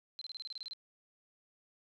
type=tone bursts; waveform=sine; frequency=4107 Hz; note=C8; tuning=33 cents flat; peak=-40 dBFS; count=11; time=0.19-0.734 s; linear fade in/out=0 ms; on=24 ms; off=28 ms; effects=none